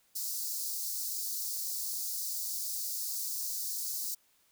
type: high-pass noise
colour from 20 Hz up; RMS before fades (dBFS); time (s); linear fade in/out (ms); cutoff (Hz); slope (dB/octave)
white; -36; 0.15-4.15; 10; 4400; 48
effects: white hiss -69 dBFS RMS until 4.51 s